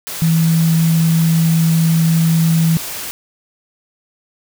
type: tone in noise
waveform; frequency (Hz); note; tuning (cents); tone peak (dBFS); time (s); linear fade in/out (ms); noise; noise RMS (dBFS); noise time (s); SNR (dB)
sine; 163.5; E3; -14; -10; 0.22-2.77; 0; white; -26; 0.07-3.11; +13
effects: none